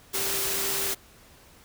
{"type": "tone in noise", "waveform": "sine", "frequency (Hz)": 392, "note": "G4", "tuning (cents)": 0, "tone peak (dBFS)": -37, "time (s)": [0.13, 0.95], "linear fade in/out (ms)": 20, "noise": "white", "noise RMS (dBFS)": -28, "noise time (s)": [0.13, 0.95], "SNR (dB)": -12, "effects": ["pink hiss -54 dBFS RMS until 1.64 s"]}